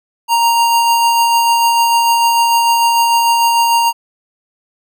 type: tone with tremolo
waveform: square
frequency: 932.3 Hz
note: A#5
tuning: in tune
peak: -9 dBFS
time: 0.28-3.93 s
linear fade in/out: 50 ms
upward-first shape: sine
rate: 6.7 Hz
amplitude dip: 25%
effects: none